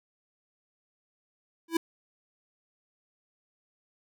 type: tone with exponential growth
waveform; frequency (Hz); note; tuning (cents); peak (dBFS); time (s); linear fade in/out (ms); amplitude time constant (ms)
square; 330.7; E4; +6; -20; 1.68-1.77; 5; 19
effects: none